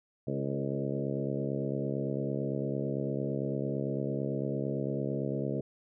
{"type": "harmonic tone with a mistuned harmonic", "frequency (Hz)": 68.9, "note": "C#2", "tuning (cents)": -10, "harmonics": [2, 3, 4, 5, 6, 7, 8, 9], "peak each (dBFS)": [-35, -37, -38, -39, -40, -40, -41, -42], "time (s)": [0.27, 5.61], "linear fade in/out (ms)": 5, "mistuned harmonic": 6, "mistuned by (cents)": 20, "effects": []}